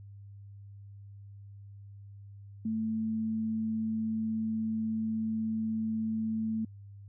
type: tone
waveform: sine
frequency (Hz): 220.9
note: A3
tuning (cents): +7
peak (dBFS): -29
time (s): 2.65-6.65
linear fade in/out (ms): 5
effects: added 100 Hz sine -46 dBFS peak until 7.08 s